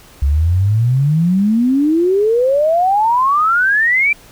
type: exponential sweep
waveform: sine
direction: up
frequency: 66.9 to 2378 Hz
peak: -10 dBFS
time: 0.22-4.13 s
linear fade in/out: 5 ms
effects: pink hiss -43 dBFS RMS until 4.31 s